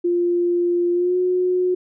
sine tone with pitch glide, 349.2 to 363.8 Hz, F4 to F#4, 0 to -29 cents, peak -16 dBFS, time 0.04-1.75 s, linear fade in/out 10 ms, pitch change +71 cents, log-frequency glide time 0.93-1.17 s, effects none

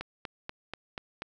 click train, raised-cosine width 0.3 ms, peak -20 dBFS, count 6, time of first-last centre 0.01-1.221 s, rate 4.13 Hz, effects none

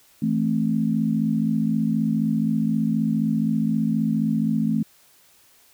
sine chord, A minor, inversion second, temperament just, 165 / 220 / 264 Hz, E3 / A3 / C4, +2 / 0 / +16 cents, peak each -25 / -21 / -26 dBFS, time 0.22-4.83 s, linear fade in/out 5 ms, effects white hiss -56 dBFS RMS until 5.73 s

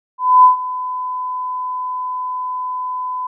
sine tone with ADSR envelope, 1007 Hz, B5, 33 cents sharp, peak -3 dBFS, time 0.18-3.27 s, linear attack 260 ms, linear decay 120 ms, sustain -17 dB, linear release 5 ms, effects none

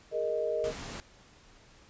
sine chord, Ab suspended second, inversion none, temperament equal, 415.3 / 466.2 / 622.3 Hz, Ab4 / Bb4 / Eb5, 0 / 0 / 0 cents, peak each -36 / -32 / -31 dBFS, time 0.11-0.73 s, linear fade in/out 50 ms
pink noise, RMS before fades -41 dBFS, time 0.64-1 s, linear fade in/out 0 ms
effects pink hiss -58 dBFS RMS until 1.89 s + resampled to 16000 Hz

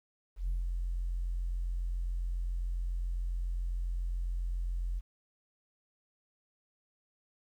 sine tone with ADSR envelope, 43.65 Hz, F1, in tune, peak -27 dBFS, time 0.36-5.01 s, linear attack 120 ms, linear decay 150 ms, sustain -3 dB, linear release 32 ms, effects tanh soft clip ceiling -27 dBFS + 11-bit

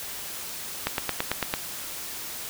click train, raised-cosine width 0.3 ms, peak -8 dBFS, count 7, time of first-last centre 0.87-1.539 s, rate 8.97 Hz, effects white hiss -36 dBFS RMS until 2.49 s

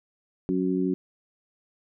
harmonic tone, 92.5 Hz, F#2, in tune, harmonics 2 / 3 / 4, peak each -27 / -26 / -28 dBFS, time 0.49-0.94 s, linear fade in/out 0 ms, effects none

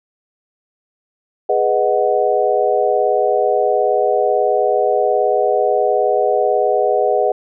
sine chord, G# minor seventh, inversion none, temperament equal, 415.3 / 493.9 / 622.3 / 740 Hz, G#4 / B4 / D#5 / F#5, 0 / 0 / 0 / 0 cents, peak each -18 dBFS, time 1.49-7.32 s, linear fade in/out 5 ms, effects none

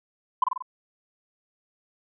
sine tone with echo, 1018 Hz, C6, 48 cents flat, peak -15 dBFS, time 0.42-0.44 s, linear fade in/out 5 ms, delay 46 ms, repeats 4, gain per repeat -4 dB, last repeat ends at 0.624 s, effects tanh soft clip ceiling -11 dBFS

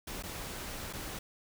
pink noise with dropouts, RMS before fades -41 dBFS, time 0.07-1.19 s, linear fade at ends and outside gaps 5 ms, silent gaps 0.226-0.235 / 0.929-0.933 s, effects none

